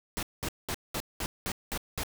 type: noise bursts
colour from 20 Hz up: pink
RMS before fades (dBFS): -33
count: 8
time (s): 0.17-2.034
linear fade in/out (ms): 0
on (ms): 58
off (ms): 200
effects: none